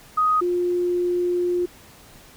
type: tone pair in turn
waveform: sine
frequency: 1250 / 354.2 Hz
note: D#6 / F4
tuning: +8 / +24 cents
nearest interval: octave + minor seventh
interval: 2184 cents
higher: first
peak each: -16 / -19 dBFS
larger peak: first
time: 0.17-0.41 / 0.41-1.66 s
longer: second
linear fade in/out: 10 ms
effects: pink hiss -48 dBFS RMS until 2.36 s